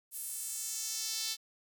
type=tone with high-pass filter sweep; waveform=sawtooth; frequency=442.3 Hz; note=A4; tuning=9 cents sharp; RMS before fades=-38 dBFS; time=0.11-1.37 s; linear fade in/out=50 ms; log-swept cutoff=11000 to 4200 Hz; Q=2; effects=none